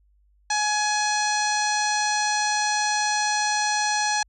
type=harmonic tone; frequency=841 Hz; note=G#5; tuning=22 cents sharp; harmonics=1 / 2 / 3 / 4 / 5 / 6 / 7 / 8 / 9 / 10; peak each=-24 / -27 / -33 / -38 / -30 / -39 / -29 / -37 / -43 / -40 dBFS; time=0.5-4.23 s; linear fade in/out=5 ms; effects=added 50 Hz sine -58 dBFS peak until 4.28 s